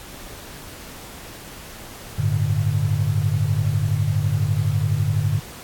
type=chord; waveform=sine; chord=G suspended second; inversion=none; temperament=equal; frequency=98 / 110 / 146.83 Hz; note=G2 / A2 / D3; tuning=0 / 0 / 0 cents; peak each=-22 dBFS; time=2.18-5.4 s; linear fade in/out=10 ms; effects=pink hiss -39 dBFS RMS until 5.63 s + AAC 64 kbps